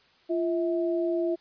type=tone pair together; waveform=sine; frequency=344.1 / 647 Hz; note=F4 / E5; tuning=-26 / -32 cents; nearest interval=major seventh; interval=1094 cents; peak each=-25 / -30 dBFS; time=0.29-1.36 s; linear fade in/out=20 ms; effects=white hiss -61 dBFS RMS until 1.4 s + resampled to 11025 Hz